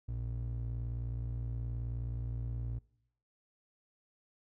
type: ring-modulated tone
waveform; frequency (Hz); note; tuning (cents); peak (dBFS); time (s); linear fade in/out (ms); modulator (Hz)
triangle; 87.31; F2; 0; -30; 0.08-2.79; 10; 29.5
effects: noise-tail reverb RT60 0.8 s tail -24 dB re dry